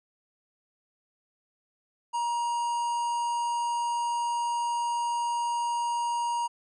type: harmonic tone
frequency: 947 Hz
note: A#5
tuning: 27 cents sharp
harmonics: 1 / 3 / 5 / 7 / 9 / 10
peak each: -26 / -43 / -49 / -45 / -49 / -53 dBFS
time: 2.13-6.48 s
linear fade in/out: 20 ms
effects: none